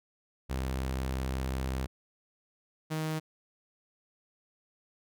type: tone pair in turn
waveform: sawtooth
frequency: 65.41 / 157.02 Hz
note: C2 / D#3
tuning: 0 / +16 cents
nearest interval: octave + minor third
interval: 1516 cents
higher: second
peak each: -27 dBFS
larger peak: neither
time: 0.49-1.87 / 2.9-3.2 s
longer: first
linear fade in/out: 20 ms
effects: none